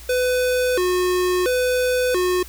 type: tone with vibrato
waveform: square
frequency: 426.4 Hz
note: G#4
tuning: 46 cents sharp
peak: -18 dBFS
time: 0.09-2.43 s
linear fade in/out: 5 ms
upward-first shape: square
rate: 0.73 Hz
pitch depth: 280 cents each way
effects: added 60 Hz sine -39 dBFS peak until 2.48 s + white hiss -43 dBFS RMS until 2.48 s